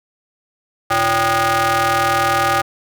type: ring-modulated tone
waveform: sawtooth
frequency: 220 Hz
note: A3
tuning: in tune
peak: -7 dBFS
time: 0.9-2.62 s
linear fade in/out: 10 ms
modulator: 1010 Hz
effects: none